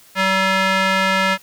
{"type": "tone with band-pass filter", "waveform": "square", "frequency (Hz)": 190.7, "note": "G3", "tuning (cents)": -47, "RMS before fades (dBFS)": -17, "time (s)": [0.15, 1.38], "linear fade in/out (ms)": 50, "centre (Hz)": 1900, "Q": 1.1, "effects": ["white hiss -48 dBFS RMS until 1.42 s"]}